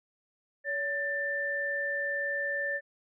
sine tone pair together, 565.2 / 1779 Hz, C#5 / A6, +34 / +19 cents, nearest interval octave + minor sixth, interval 1985 cents, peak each -35 / -30 dBFS, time 0.64-2.81 s, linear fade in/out 50 ms, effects none

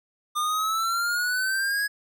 square exponential sweep, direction up, 1203 to 1676 Hz, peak -24 dBFS, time 0.35-1.88 s, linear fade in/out 20 ms, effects none

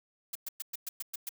blue noise bursts, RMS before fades -37 dBFS, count 8, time 0.33-1.292 s, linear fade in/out 5 ms, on 24 ms, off 110 ms, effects none

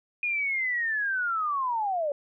sine linear sweep, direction down, 2463 to 554.4 Hz, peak -25 dBFS, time 0.23-2.12 s, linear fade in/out 2 ms, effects none

